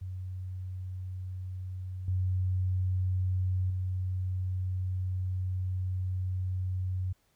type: tone with level steps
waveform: sine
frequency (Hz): 92.5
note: F#2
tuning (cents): 0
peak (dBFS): -35 / -26 / -29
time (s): 0.01-7.13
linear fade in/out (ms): 10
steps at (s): 2.08 / 3.7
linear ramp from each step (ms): 2
effects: pink hiss -71 dBFS RMS until 7.35 s